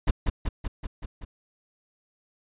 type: noise with echo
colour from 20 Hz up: brown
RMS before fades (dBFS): -19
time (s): 0.07-0.11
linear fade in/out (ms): 10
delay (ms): 190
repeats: 6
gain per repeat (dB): -3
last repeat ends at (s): 1.25
effects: resampled to 8000 Hz